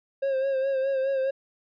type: tone with vibrato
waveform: triangle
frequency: 537 Hz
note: C5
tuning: 45 cents sharp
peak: -21 dBFS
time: 0.22-1.31 s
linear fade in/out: 10 ms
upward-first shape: sine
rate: 4.8 Hz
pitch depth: 42 cents each way
effects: resampled to 11025 Hz